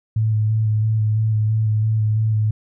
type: tone with vibrato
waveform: sine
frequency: 108.8 Hz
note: A2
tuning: 19 cents flat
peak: -15 dBFS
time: 0.16-2.51 s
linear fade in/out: 5 ms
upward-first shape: square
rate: 3 Hz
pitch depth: 18 cents each way
effects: none